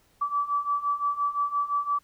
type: beating tone pair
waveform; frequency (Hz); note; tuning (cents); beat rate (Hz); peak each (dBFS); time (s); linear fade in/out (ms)
sine; 1151 / 1156.8; D6 / D6; -35 / -27; 5.8; -29 / -26; 0.21-1.99; 10
effects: pink hiss -64 dBFS RMS until 2.03 s